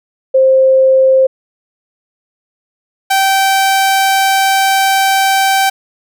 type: tone pair in turn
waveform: sine / sawtooth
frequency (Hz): 527 / 775.9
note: C5 / G5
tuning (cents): +12 / -18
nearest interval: perfect fifth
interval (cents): 670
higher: second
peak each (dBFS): -5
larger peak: neither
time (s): 0.34-1.27 / 3.1-5.7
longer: second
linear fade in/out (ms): 10
effects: none